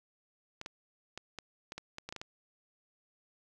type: clicks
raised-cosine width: 0.2 ms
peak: -24 dBFS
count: 11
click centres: 0.614 / 0.661 / 1.176 / 1.387 / 1.721 / 1.78 / 1.984 / 2.09 / 2.125 / 2.163 / 2.215 s
effects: none